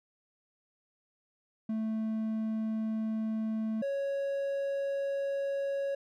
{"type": "tone pair in turn", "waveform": "triangle", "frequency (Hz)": [220, 554.4], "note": ["A3", "C#5"], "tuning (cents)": [0, 0], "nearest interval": "octave + major third", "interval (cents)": 1600, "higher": "second", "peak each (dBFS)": -28, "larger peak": "neither", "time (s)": [[1.69, 3.82], [3.82, 5.95]], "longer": "neither", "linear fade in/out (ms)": 5, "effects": []}